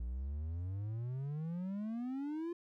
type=exponential sweep; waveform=triangle; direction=up; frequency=57 to 350 Hz; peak=-35 dBFS; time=0-2.53 s; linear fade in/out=5 ms; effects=none